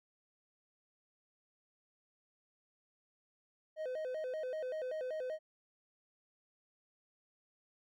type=tone with vibrato; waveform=triangle; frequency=564 Hz; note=C#5; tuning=30 cents sharp; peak=-35 dBFS; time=3.76-5.39 s; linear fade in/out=50 ms; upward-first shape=square; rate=5.2 Hz; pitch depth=180 cents each way; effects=none